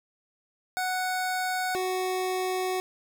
25% pulse tone pair in turn, 740 / 370.9 Hz, F#5 / F#4, 0 / +4 cents, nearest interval octave, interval 1196 cents, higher first, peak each -23 dBFS, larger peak neither, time 0.77-1.75 / 1.75-2.8 s, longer second, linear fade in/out 0 ms, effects none

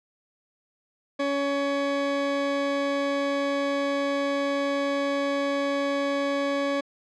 40% pulse tone pair together, 280.6 / 561.2 Hz, C#4 / C#5, +21 / +21 cents, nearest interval octave, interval 1200 cents, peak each -27 / -26 dBFS, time 1.19-6.81 s, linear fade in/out 10 ms, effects low-pass 4000 Hz 12 dB/octave

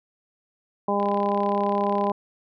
harmonic tone, 202.2 Hz, G#3, 46 cents flat, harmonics 1 / 2 / 3 / 4 / 5, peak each -27 / -27 / -27 / -27 / -27 dBFS, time 0.88-2.12 s, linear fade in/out 5 ms
click train, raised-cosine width 0.3 ms, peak -24 dBFS, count 39, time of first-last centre 1-2.098 s, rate 34.6 Hz
effects none

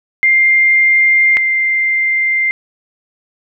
sine tone pair in turn, 2104 / 2093 Hz, C7 / C7, +9 / 0 cents, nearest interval unison, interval 9 cents, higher first, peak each -7 / -11 dBFS, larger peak first, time 0.23-1.37 / 1.37-2.51 s, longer neither, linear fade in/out 0 ms, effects none

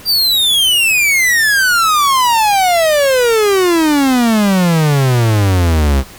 45% pulse exponential sweep, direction down, 4779 to 64.9 Hz, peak -9 dBFS, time 0.05-6.04 s, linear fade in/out 50 ms, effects pink hiss -36 dBFS RMS until 6.18 s

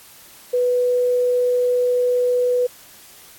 sine tone, 493.9 Hz, B4, in tune, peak -15 dBFS, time 0.53-2.67 s, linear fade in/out 10 ms, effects white hiss -45 dBFS RMS until 3.38 s + AAC 64 kbps

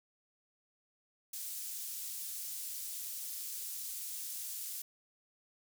pink high-pass noise, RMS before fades -42 dBFS, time 1.33-4.82 s, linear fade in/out 5 ms, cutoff 7800 Hz, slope 12 dB/octave, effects none

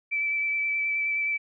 sine tone with vibrato, 2317 Hz, D7, 24 cents flat, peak -24 dBFS, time 0.11-1.38 s, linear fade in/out 20 ms, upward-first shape sine, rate 9.5 Hz, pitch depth 15 cents each way, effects none

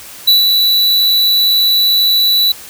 square tone with ADSR envelope, 3951 Hz, B7, in tune, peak -5 dBFS, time 0.27-2.52 s, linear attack 12 ms, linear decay 140 ms, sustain -4 dB, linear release 4 ms, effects white hiss -33 dBFS RMS until 2.69 s

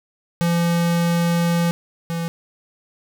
square tone pair in turn, 170.6 / 167.86 Hz, F3 / E3, -40 / +32 cents, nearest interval unison, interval 28 cents, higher first, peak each -17 / -23 dBFS, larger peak first, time 0.41-1.71 / 2.1-2.28 s, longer first, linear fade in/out 0 ms, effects none

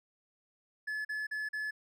triangle tone bursts, 1718 Hz, A6, 42 cents flat, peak -32 dBFS, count 4, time 0.87-1.71 s, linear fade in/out 10 ms, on 180 ms, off 40 ms, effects none

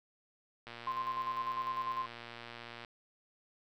click train, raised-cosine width 0.3 ms, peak -30 dBFS, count 258, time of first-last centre 0.67-2.848 s, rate 118 Hz
sine tone with tremolo, 1046.5 Hz, C6, in tune, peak -32 dBFS, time 0.87-2.06 s, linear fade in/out 2 ms, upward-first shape square, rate 10 Hz, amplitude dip 50%
effects none

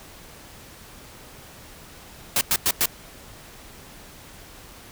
white noise bursts, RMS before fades -20 dBFS, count 4, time 2.36-2.858 s, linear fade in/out 2 ms, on 51 ms, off 98 ms, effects pink hiss -45 dBFS RMS until 4.91 s

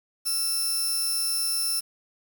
5% pulse tone pair together, 1339 / 5356 Hz, E6 / E8, +27 / +27 cents, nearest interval 2 octaves, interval 2400 cents, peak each -28 / -19 dBFS, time 0.25-1.81 s, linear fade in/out 20 ms, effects 8-bit

